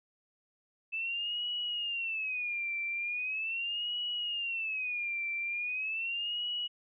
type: tone with vibrato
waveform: sine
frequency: 2621 Hz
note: E7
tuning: 11 cents flat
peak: -32 dBFS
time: 0.92-6.68 s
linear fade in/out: 20 ms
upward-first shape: sine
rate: 0.4 Hz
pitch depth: 190 cents each way
effects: none